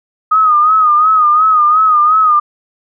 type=tone with vibrato; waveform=sine; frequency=1244.5 Hz; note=D#6; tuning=in tune; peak=-6 dBFS; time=0.31-2.4 s; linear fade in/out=10 ms; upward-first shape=sine; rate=2.8 Hz; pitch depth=69 cents each way; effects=none